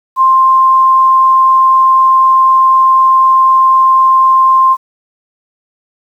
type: tone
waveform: sine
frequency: 1052 Hz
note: C6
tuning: 9 cents sharp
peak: -4 dBFS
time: 0.16-4.77 s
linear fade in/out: 50 ms
effects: 7-bit

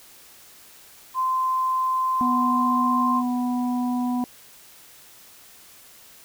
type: tone with pitch glide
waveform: sine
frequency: 1036 to 1047.4 Hz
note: C6 to C6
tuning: -17 to +1 cents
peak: -20 dBFS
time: 1.14-3.23 s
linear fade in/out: 50 ms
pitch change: +18 cents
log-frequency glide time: 2.01-3.09 s
type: harmonic tone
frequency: 246.9 Hz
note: B3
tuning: in tune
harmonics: 1 / 3 / 4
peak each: -22 / -32 / -34 dBFS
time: 2.21-4.24 s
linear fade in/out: 0 ms
effects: white hiss -49 dBFS RMS until 6.24 s

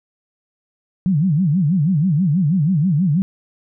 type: tone with vibrato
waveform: sine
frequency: 166.2 Hz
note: E3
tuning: 15 cents sharp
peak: -13 dBFS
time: 1.06-3.22 s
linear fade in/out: 0 ms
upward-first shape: sine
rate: 6.2 Hz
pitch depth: 280 cents each way
effects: none

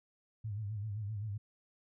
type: tone with vibrato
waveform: sine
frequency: 105 Hz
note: G#2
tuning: 19 cents sharp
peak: -36 dBFS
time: 0.44-1.38 s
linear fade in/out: 10 ms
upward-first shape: sine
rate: 7.7 Hz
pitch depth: 100 cents each way
effects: none

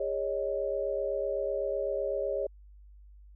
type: chord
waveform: sine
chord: Ab suspended fourth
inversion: none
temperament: equal with one note detuned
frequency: 406.3 / 554.4 / 622.3 Hz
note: Ab4 / Db5 / Eb5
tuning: -38 / 0 / 0 cents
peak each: -34 / -31 / -35 dBFS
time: 0-2.47 s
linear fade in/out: 5 ms
effects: added 50 Hz sine -50 dBFS peak until 3.35 s

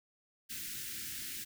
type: band-stop noise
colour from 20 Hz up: white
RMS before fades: -42 dBFS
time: 0.49-1.45 s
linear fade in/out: 20 ms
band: 360 to 1500 Hz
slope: 48 dB/octave
effects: none

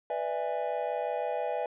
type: chord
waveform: triangle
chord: E dominant seventh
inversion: second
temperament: just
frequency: 494.4 / 593.3 / 659.3 / 824.1 Hz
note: B4 / D5 / E5 / G#5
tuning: +2 / +18 / 0 / -14 cents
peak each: -33 dBFS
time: 0.1-1.66 s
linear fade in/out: 2 ms
effects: resampled to 8000 Hz

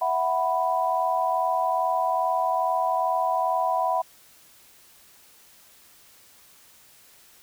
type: chord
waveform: sine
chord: E suspended second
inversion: none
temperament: just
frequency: 659.3 / 741.7 / 988.9 Hz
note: E5 / F#5 / B5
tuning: 0 / +4 / +2 cents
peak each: -27 / -25 / -25 dBFS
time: 0.01-4.02 s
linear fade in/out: 10 ms
effects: white hiss -54 dBFS RMS until 7.42 s

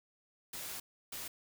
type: noise bursts at uneven times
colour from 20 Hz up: white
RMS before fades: -43 dBFS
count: 2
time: 0.53-0.8 / 1.12-1.28 s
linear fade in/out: 5 ms
effects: none

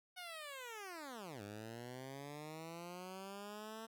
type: linear two-way sweep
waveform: 10% pulse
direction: down then up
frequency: 740 to 99.6 to 226.1 Hz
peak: -39 dBFS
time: 0.16-3.87 s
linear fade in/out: 20 ms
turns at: 1.42 s
effects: none

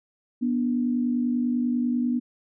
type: tone pair together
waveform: sine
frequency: 243.6 / 293.7 Hz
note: B3 / D4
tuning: -24 / 0 cents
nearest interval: minor third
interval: 324 cents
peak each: -22 / -30 dBFS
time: 0.41-2.2 s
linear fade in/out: 20 ms
effects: none

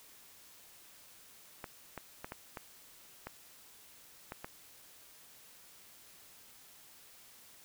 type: clicks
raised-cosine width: 0.5 ms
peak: -26 dBFS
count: 8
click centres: 1.642 / 1.977 / 2.245 / 2.321 / 2.572 / 3.27 / 4.321 / 4.445 s
effects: white hiss -58 dBFS RMS until 7.64 s

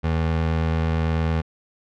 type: tone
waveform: 25% pulse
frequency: 81 Hz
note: E2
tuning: 30 cents flat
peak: -16 dBFS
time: 0.03-1.42 s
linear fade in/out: 20 ms
effects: low-pass 3000 Hz 12 dB/octave

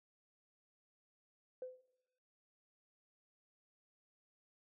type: tone with exponential decay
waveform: sine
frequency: 509 Hz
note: C5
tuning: 48 cents flat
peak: -39 dBFS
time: 1.62-1.88 s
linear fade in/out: 2 ms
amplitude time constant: 55 ms
effects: noise-tail reverb RT60 0.9 s tail -19 dB re dry + tanh soft clip ceiling -35 dBFS

